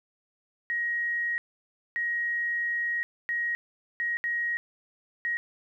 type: tone bursts at uneven times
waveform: sine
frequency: 1889 Hz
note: A#6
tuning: 22 cents sharp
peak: -26 dBFS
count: 6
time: 0.7-1.38 / 1.96-3.03 / 3.29-3.55 / 4-4.17 / 4.24-4.57 / 5.25-5.37 s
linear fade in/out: 0 ms
effects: 11-bit